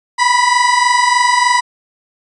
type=tone pair together; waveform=30% pulse; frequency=970.7 / 994 Hz; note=B5 / B5; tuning=-30 / +11 cents; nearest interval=unison; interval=41 cents; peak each=-10 dBFS; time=0.18-1.61 s; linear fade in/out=20 ms; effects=resampled to 22050 Hz